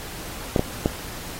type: clicks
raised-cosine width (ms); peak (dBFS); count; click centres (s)
2; -5; 3; 0.562 / 0.594 / 0.859
effects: pink hiss -36 dBFS RMS until 1.39 s + AAC 48 kbps